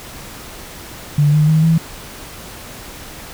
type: tone with pitch steps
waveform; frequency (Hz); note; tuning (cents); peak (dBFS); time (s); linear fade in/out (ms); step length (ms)
sine; 146.6 / 151.86 / 157.3 / 162.95; D3 / D#3 / D#3 / E3; -3 / -42 / +19 / -20; -9; 1.18-1.78; 5; 150
effects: pink hiss -34 dBFS RMS until 3.33 s